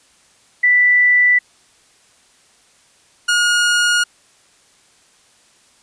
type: tone pair in turn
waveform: sine / sawtooth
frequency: 1975.5 / 1435.2 Hz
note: B6 / F6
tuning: 0 / +47 cents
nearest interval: tritone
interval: 553 cents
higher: first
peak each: -9 dBFS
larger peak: neither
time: 0.63-1.39 / 3.28-4.04 s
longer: neither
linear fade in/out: 10 ms
effects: white hiss -53 dBFS RMS until 5.82 s + resampled to 22050 Hz